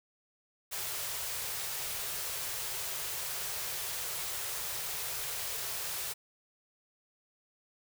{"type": "band-stop noise", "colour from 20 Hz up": "white", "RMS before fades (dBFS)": -37, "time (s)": [0.71, 6.14], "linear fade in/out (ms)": 20, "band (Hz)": [170, 360], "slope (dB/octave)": 96, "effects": []}